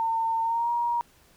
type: tone with pitch glide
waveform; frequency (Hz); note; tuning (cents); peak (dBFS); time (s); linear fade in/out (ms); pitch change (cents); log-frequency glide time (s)
sine; 906 to 947.8; A#5 to A#5; -50 to +28; -23; 0-1.01; 0; +78; 0.42-0.71
effects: pink hiss -59 dBFS RMS until 1.36 s